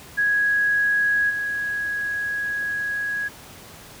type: tone with level steps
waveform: sine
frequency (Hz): 1661.2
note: G#6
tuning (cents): 0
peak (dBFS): -17 / -23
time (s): 0.17-3.29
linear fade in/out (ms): 20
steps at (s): 1.29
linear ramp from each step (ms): 20
effects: pink hiss -43 dBFS RMS until 4 s + high-pass 60 Hz 12 dB/octave